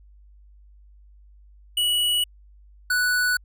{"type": "tone pair in turn", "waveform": "square", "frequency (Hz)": [2934, 1480.6], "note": ["F#7", "F#6"], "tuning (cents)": [-15, 1], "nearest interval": "octave", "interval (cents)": 1184, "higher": "first", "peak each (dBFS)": -20, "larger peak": "neither", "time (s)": [[1.77, 2.24], [2.9, 3.37]], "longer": "neither", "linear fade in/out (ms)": 5, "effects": ["added 50 Hz sine -48 dBFS peak until 3.44 s"]}